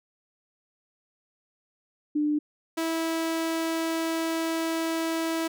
sine / sawtooth tone pair in turn, 298.2 / 326.6 Hz, D4 / E4, +27 / -16 cents, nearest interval major second, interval 157 cents, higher second, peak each -22 dBFS, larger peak neither, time 2.15-2.39 / 2.77-5.48 s, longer second, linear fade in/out 10 ms, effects none

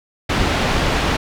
pink low-pass noise, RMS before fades -18 dBFS, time 0.29-1.17 s, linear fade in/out 10 ms, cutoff 3900 Hz, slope 12 dB/octave, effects none

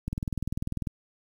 click train, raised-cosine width 5 ms, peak -17 dBFS, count 17, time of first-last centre 0.08-0.872 s, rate 20.2 Hz, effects 8-bit

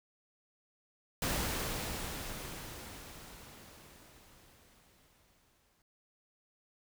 pink noise with exponential decay, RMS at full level -33 dBFS, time 1.22-5.82 s, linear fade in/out 2 ms, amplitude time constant 1000 ms, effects none

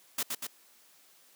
white noise with echo, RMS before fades -31 dBFS, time 0.18-0.23 s, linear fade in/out 5 ms, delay 120 ms, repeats 2, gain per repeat -3 dB, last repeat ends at 0.47 s, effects white hiss -61 dBFS RMS until 1.35 s + high-pass 200 Hz 12 dB/octave

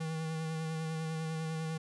square tone with vibrato, 160 Hz, D#3, 49 cents sharp, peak -35 dBFS, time 0-1.78 s, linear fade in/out 10 ms, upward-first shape sine, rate 10 Hz, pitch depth 21 cents each way, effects resampled to 24000 Hz

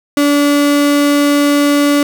35% pulse tone, 288.2 Hz, D4, 33 cents flat, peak -7 dBFS, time 0.17-2.03 s, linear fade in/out 2 ms, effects none

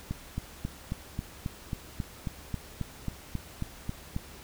click train, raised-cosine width 5 ms, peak -19 dBFS, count 16, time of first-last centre 0.11-4.164 s, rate 3.7 Hz, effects added 69 Hz sine -54 dBFS peak until 4.43 s + pink hiss -49 dBFS RMS until 4.43 s

